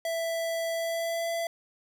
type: tone with pitch glide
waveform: square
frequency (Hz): 662 to 671.2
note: E5 to E5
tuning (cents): +7 to +31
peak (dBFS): -29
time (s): 0.05-1.47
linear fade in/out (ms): 2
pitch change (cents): +24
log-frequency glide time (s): 0.72-1.3
effects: none